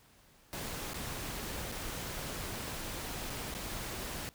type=noise with dropouts; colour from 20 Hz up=pink; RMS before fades=-40 dBFS; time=0.53-4.29 s; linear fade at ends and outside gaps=0 ms; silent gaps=0.934-0.943 / 1.716-1.722 / 3.298-3.302 / 3.541-3.549 s; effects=pink hiss -63 dBFS RMS until 4.34 s